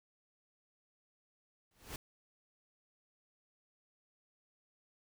pink noise with exponential growth, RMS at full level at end -40 dBFS, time 1.71-1.96 s, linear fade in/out 2 ms, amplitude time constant 54 ms, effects none

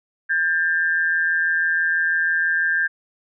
sine tone pair together, 1600 / 1766.1 Hz, G6 / A6, +35 / +6 cents, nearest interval major second, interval 171 cents, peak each -18 / -24 dBFS, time 0.29-2.88 s, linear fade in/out 20 ms, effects none

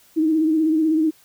sine tone with vibrato, 315.6 Hz, D#4, 25 cents sharp, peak -15 dBFS, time 0.16-1.11 s, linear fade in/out 20 ms, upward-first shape sine, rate 16 Hz, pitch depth 50 cents each way, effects white hiss -54 dBFS RMS until 1.24 s

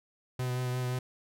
45% pulse tone with vibrato, 125.9 Hz, B2, 34 cents sharp, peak -30 dBFS, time 0.39-0.99 s, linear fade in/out 5 ms, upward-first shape triangle, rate 5.7 Hz, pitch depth 21 cents each way, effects none

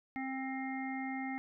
harmonic tone, 264.7 Hz, C4, 20 cents sharp, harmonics 1 / 3 / 5 / 7 / 8, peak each -38 / -42 / -54 / -48 / -44 dBFS, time 0.16-1.38 s, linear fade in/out 0 ms, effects none

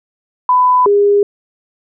sine tone pair in turn, 1000 / 406.8 Hz, B5 / G#4, +21 / -36 cents, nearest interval octave + major third, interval 1557 cents, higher first, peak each -7 dBFS, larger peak neither, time 0.49-0.86 / 0.86-1.23 s, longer neither, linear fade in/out 2 ms, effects none

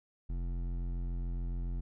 sine tone with hard clipping, 43.55 Hz, F1, 4 cents flat, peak -35 dBFS, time 0.29-1.81 s, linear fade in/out 10 ms, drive 12 dB, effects none

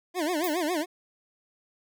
25% pulse tone with vibrato, 329.6 Hz, E4, in tune, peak -22 dBFS, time 0.14-0.86 s, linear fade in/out 50 ms, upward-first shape sine, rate 7.3 Hz, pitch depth 200 cents each way
violet noise with exponential decay, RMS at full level -31 dBFS, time 0.44-0.65 s, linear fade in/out 2 ms, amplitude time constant 45 ms
effects none

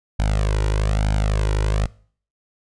sawtooth tone with flanger, 51.91 Hz, G#1, in tune, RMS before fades -19 dBFS, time 0.19-1.86 s, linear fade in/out 5 ms, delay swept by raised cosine 1.3 to 2.11 ms, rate 1.1 Hz, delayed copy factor +1, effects noise-tail reverb RT60 0.5 s tail -22 dB re dry + resampled to 22050 Hz

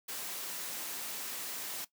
white noise, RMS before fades -40 dBFS, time 0.08-1.85 s, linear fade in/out 10 ms, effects noise-tail reverb RT60 0.1 s tail -17 dB re dry + high-pass 200 Hz 12 dB/octave

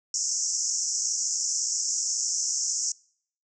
pink band-pass noise, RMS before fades -28 dBFS, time 0.14-2.92 s, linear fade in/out 2 ms, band 5400 to 7500 Hz, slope 96 dB/octave, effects noise-tail reverb RT60 0.6 s tail -25 dB re dry

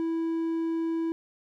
triangle tone, 328.6 Hz, E4, 5 cents flat, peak -24 dBFS, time 0-1.12 s, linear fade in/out 0 ms, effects none

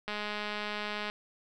click train, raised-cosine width 0.3 ms, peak -20 dBFS, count 214, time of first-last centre 0.08-1.099 s, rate 209 Hz, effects none

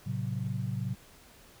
sine chord, F# diminished, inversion first, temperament just, 111 / 133.2 / 185 Hz, A2 / C3 / F#3, +16 / +31 / 0 cents, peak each -34 / -34 / -37 dBFS, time 0.06-0.95 s, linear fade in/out 10 ms, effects pink hiss -56 dBFS RMS until 1.6 s

